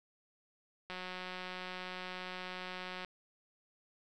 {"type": "click train", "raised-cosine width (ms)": 0.3, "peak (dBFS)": -27, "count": 394, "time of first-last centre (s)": [0.9, 3.048], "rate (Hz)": 183, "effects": []}